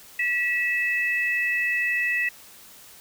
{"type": "tone pair together", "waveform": "sine", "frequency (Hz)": [1942, 2611], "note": ["B6", "E7"], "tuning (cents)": [-30, -17], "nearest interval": "perfect fourth", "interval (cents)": 513, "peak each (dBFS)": [-23, -26], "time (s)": [0.19, 2.29], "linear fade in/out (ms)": 5, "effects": ["white hiss -48 dBFS RMS until 3 s"]}